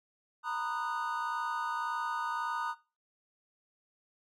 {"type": "chord", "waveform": "triangle", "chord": "B major seventh", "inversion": "third", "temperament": "just", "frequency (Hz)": [926, 987.8, 1234.7, 1481.6], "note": ["A#5", "B5", "D#6", "F#6"], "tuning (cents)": [-12, 0, -14, 2], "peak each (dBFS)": [-36, -39, -35, -38], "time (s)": [0.43, 2.75], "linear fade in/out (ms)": 50, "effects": ["noise-tail reverb RT60 0.3 s tail -18 dB re dry"]}